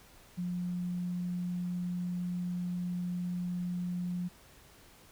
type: tone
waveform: sine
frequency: 177.8 Hz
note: F3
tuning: 31 cents sharp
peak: -32 dBFS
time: 0.37-4.29 s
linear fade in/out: 20 ms
effects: pink hiss -58 dBFS RMS until 5.11 s